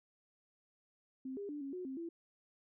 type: tone with pitch steps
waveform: sine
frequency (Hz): 262.3 / 403.2 / 293.9 / 275.2 / 364.2 / 265.3 / 336.1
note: C4 / G4 / D4 / C#4 / F#4 / C4 / E4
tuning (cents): +4 / +49 / +1 / -12 / -27 / +24 / +34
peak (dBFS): -40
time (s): 1.25-2.09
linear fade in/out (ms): 5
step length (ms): 120
effects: none